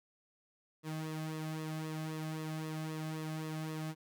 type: tone with flanger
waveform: sawtooth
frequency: 157 Hz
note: D#3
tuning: 16 cents sharp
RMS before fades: -40 dBFS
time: 0.83-3.95 s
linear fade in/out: 50 ms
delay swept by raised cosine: 1.3 to 2.19 ms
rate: 3.8 Hz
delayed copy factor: -0.65
effects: none